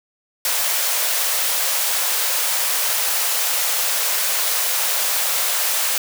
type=high-pass noise; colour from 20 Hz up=white; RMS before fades=-20 dBFS; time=0.45-5.98 s; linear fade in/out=2 ms; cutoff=470 Hz; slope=48 dB/octave; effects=none